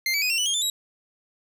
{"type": "tone with pitch steps", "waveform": "25% pulse", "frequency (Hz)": [2100, 2290, 2497, 2723, 2970, 3239, 3532, 3851], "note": ["C7", "D7", "D#7", "F7", "F#7", "G#7", "A7", "B7"], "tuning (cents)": [6, -44, 6, -44, 6, -44, 6, -44], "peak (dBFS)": -18, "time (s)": [0.06, 0.7], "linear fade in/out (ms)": 2, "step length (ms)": 80, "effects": []}